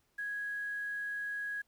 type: tone with quantisation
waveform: sine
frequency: 1661.2 Hz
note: G#6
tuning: in tune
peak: -35 dBFS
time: 0.18-1.62 s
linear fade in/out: 10 ms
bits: 10
effects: pink hiss -75 dBFS RMS until 1.67 s